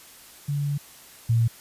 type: tone pair in turn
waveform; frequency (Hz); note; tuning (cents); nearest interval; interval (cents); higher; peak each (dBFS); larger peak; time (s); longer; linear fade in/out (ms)
sine; 143.7 / 115.39; D3 / A#2; -37 / -17; major third; 380; first; -23 / -17; second; 0.48-0.78 / 1.29-1.48; first; 10
effects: white hiss -48 dBFS RMS until 1.6 s + resampled to 32000 Hz